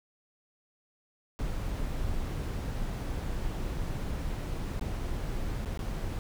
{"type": "noise with dropouts", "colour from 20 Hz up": "brown", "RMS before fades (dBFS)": -33, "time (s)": [1.39, 6.19], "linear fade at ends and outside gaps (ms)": 0, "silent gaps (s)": [[4.795, 4.811], [5.649, 5.658], [5.774, 5.792]], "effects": []}